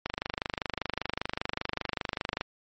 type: click train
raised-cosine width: 0.3 ms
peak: -13 dBFS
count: 60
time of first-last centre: 0.06-2.411 s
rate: 25.1 Hz
effects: MP3 32 kbps